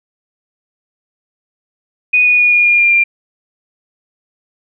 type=tone with pitch steps; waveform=sine; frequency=2479 / 2463 / 2448 / 2432 / 2417 / 2401 / 2386 Hz; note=D#7 / D#7 / D#7 / D#7 / D7 / D7 / D7; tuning=-7 / -18 / -29 / -40 / +49 / +38 / +27 cents; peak=-7 dBFS; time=2.13-3.04 s; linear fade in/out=10 ms; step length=130 ms; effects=none